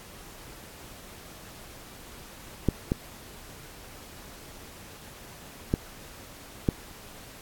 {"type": "clicks", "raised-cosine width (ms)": 3, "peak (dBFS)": [-8, -11, -9, -8], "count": 4, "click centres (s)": [2.687, 2.919, 5.739, 6.688], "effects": ["pink hiss -47 dBFS RMS until 7.41 s", "AAC 64 kbps"]}